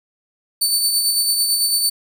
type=tone with tremolo; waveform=20% pulse; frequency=4525 Hz; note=C#8; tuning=35 cents sharp; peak=-8 dBFS; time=0.61-1.9 s; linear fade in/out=10 ms; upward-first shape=sine; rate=9 Hz; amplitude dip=40%; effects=none